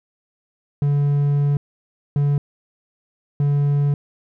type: tone bursts at uneven times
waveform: triangle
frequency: 143.5 Hz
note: D3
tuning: 40 cents flat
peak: -13 dBFS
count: 3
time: 0.82-1.57 / 2.16-2.38 / 3.4-3.94 s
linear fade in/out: 2 ms
effects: none